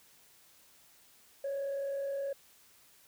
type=tone with frequency modulation; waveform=sine; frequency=554.4 Hz; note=C#5; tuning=in tune; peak=-31 dBFS; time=1.44-2.33 s; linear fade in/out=5 ms; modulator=39.1 Hz; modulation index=0.26; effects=tanh soft clip ceiling -31 dBFS + white hiss -62 dBFS RMS until 3.07 s